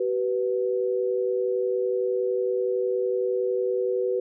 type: tone pair together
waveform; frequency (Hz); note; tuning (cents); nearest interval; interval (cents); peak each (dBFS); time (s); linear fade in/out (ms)
sine; 381.3 / 492.1; G4 / B4; -48 / -6; major third; 442; -25; 0-4.2; 5
effects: none